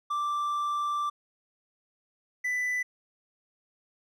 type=tone pair in turn; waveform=triangle; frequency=1174.7 / 1990.5 Hz; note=D6 / B6; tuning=0 / +13 cents; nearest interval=major sixth; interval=913 cents; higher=second; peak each=-25 dBFS; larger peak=neither; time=0.1-1.1 / 2.44-2.83 s; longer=first; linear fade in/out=10 ms; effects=none